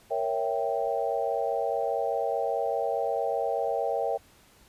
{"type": "chord", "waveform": "sine", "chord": "A# diminished seventh", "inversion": "none", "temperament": "equal", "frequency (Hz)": [466.2, 554.4, 659.3, 784], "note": ["A#4", "C#5", "E5", "G5"], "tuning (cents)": [0, 0, 0, 0], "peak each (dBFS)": -31, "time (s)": [0.1, 4.18], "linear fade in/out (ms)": 20, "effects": ["pink hiss -58 dBFS RMS until 4.68 s", "resampled to 32000 Hz"]}